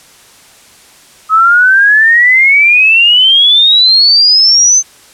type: exponential sweep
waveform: sine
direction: up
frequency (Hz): 1271 to 6272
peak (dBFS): -3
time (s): 1.29-4.83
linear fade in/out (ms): 50
effects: white hiss -40 dBFS RMS until 5.13 s + low-pass 10000 Hz 12 dB/octave